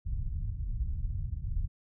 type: low-pass noise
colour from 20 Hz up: pink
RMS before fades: -33 dBFS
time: 0.05-1.68 s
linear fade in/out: 20 ms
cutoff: 110 Hz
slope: 24 dB/octave
effects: none